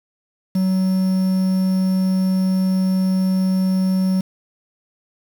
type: tone with quantisation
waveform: triangle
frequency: 187.8 Hz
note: F#3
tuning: 26 cents sharp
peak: -13 dBFS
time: 0.55-4.21 s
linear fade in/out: 5 ms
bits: 6
effects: none